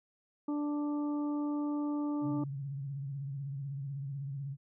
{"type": "harmonic tone", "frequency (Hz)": 293.7, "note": "D4", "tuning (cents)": 0, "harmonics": [1, 2, 3, 4], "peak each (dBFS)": [-31, -46, -46, -48], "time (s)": [0.48, 2.44], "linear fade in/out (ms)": 5}
{"type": "tone with vibrato", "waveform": "sine", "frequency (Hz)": 138.59, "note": "C#3", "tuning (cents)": 0, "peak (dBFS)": -36, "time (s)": [2.21, 4.57], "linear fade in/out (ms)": 50, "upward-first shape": "triangle", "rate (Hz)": 16, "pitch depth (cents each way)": 90}
{"effects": []}